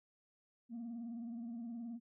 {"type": "tone with vibrato", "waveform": "sine", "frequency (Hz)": 233.5, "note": "A#3", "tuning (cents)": 3, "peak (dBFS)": -40, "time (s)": [0.69, 2], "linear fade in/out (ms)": 50, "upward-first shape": "sine", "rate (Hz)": 19, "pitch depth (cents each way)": 61, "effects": ["tanh soft clip ceiling -40 dBFS"]}